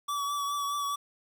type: tone with vibrato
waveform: square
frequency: 1145 Hz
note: D6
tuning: 44 cents flat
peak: -30 dBFS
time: 0.08-0.96 s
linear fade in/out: 10 ms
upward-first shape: triangle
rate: 4.8 Hz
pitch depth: 31 cents each way
effects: 10-bit